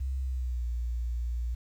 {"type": "tone with pitch glide", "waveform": "sine", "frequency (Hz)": [66.1, 59.23], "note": ["C2", "A#1"], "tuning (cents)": [18, 28], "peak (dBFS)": -28, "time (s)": [0, 1.55], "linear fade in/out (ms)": 10, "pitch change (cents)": -190, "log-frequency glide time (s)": [0.19, 0.67], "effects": ["tanh soft clip ceiling -24 dBFS", "10-bit"]}